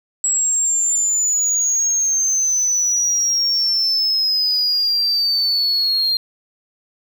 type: exponential sweep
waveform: sine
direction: down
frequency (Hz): 7740 to 4186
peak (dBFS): -13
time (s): 0.24-6.17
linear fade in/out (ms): 2
effects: tanh soft clip ceiling -13 dBFS + 7-bit